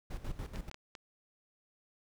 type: noise with tremolo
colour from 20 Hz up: brown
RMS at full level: -39 dBFS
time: 0.1-0.7 s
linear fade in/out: 10 ms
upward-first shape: square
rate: 6.9 Hz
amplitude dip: 70%
type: clicks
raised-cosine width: 0.2 ms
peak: -29 dBFS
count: 4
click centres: 0.559 / 0.714 / 0.744 / 0.952 s
effects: none

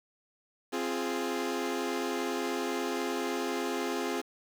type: tone cluster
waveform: sawtooth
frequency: 263.2 / 346.8 / 416.9 Hz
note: C4 / F4 / G#4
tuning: +10 / -12 / +7 cents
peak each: -31 dBFS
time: 0.72-4.22 s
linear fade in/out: 20 ms
effects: low-pass 8000 Hz 12 dB/octave + 8-bit

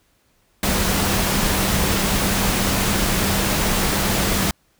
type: tone in noise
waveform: sine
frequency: 196 Hz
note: G3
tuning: in tune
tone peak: -25 dBFS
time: 0.63-4.51 s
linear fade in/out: 2 ms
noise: pink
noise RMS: -20 dBFS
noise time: 0.63-4.51 s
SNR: -8 dB
effects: pink hiss -62 dBFS RMS until 4.79 s

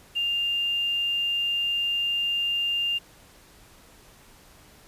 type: tone with quantisation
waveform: sine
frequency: 2800 Hz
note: F7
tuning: 4 cents sharp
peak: -23 dBFS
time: 0.15-2.99 s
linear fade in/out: 20 ms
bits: 8
effects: pink hiss -53 dBFS RMS until 4.87 s + resampled to 32000 Hz

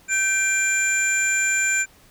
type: tone cluster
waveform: sine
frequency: 1550 / 2370 / 7150 Hz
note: G6 / D7 / A8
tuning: -20 / +15 / +27 cents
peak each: -21 dBFS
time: 0.08-1.86 s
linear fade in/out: 50 ms
effects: tanh soft clip ceiling -14 dBFS + pink hiss -53 dBFS RMS until 2.1 s

